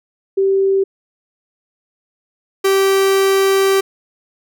sine / 45% pulse tone pair in turn, 388.6 / 388.6 Hz, G4 / G4, -15 / -15 cents, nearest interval unison, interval 0 cents, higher neither, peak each -11 dBFS, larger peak neither, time 0.37-0.84 / 2.64-3.81 s, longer second, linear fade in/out 10 ms, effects none

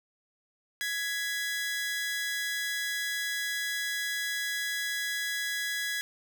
sawtooth tone pair together, 1671.7 / 1988 Hz, G#6 / B6, +11 / +11 cents, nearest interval minor third, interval 300 cents, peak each -28 / -32 dBFS, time 0.81-6.01 s, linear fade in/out 0 ms, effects none

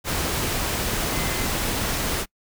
sine tone in noise, 2060 Hz, C7, 28 cents flat, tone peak -34 dBFS, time 1.1-1.48 s, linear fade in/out 50 ms, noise pink, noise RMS -25 dBFS, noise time 0.04-2.26 s, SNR -12 dB, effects noise-tail reverb RT60 0.1 s tail -26 dB re dry

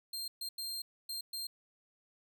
sawtooth tone bursts at uneven times, 4186 Hz, C8, in tune, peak -35 dBFS, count 5, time 0.13-0.28 / 0.41-0.49 / 0.58-0.82 / 1.09-1.21 / 1.33-1.47 s, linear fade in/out 5 ms, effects none

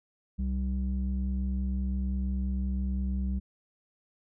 square tone with low-pass filter, 64.7 Hz, C2, 19 cents flat, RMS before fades -30 dBFS, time 0.38-3.4 s, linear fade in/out 20 ms, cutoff 160 Hz, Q 7.1, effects none

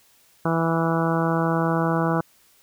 harmonic tone with a mistuned harmonic, 164.81 Hz, E3, in tune, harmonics 1 / 2 / 3 / 4 / 5 / 6 / 7 / 8 / 9, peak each -23 / -26 / -28 / -29 / -30 / -31 / -31 / -32 / -33 dBFS, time 0.45-2.21 s, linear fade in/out 5 ms, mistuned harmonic 9, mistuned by -18 cents, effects white hiss -58 dBFS RMS until 2.62 s

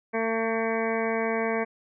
harmonic tone, 225.5 Hz, A3, 43 cents sharp, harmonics 1 / 2 / 3 / 4 / 5 / 7 / 8 / 9 / 10, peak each -31 / -28 / -31 / -36 / -36 / -37 / -39 / -37 / -36 dBFS, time 0.13-1.65 s, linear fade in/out 20 ms, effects none

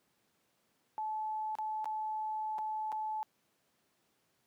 sine tone with dropouts, 865 Hz, A5, 30 cents flat, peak -34 dBFS, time 0.98-3.23 s, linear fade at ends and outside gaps 0 ms, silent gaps 1.553-1.586 / 1.844-1.856 / 2.583-2.588 / 2.919-2.925 s, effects pink hiss -75 dBFS RMS until 4.46 s + high-pass 150 Hz 12 dB/octave

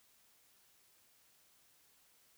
silence, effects white hiss -69 dBFS RMS until 2.37 s

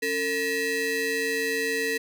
35% pulse ring-modulated tone, 729 Hz, F#5, 26 cents flat, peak -20 dBFS, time 0.02-1.98 s, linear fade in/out 10 ms, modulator 1180 Hz, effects none

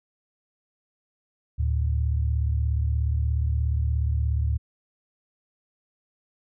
sine tone pair together, 74.02 / 110.9 Hz, D2 / A2, +14 / +14 cents, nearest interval perfect fifth, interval 700 cents, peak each -22 / -27 dBFS, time 1.58-4.58 s, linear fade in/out 20 ms, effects none

